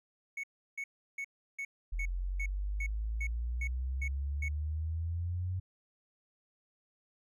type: tone bursts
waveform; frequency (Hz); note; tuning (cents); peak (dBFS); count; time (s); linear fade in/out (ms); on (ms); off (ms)
triangle; 2214; C#7; -3; -34; 11; 0.37-4.485; 5; 65; 340
type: exponential sweep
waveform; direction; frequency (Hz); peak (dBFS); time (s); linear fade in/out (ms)
sine; up; 42.47 to 93.3; -32; 1.92-5.6; 10
effects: none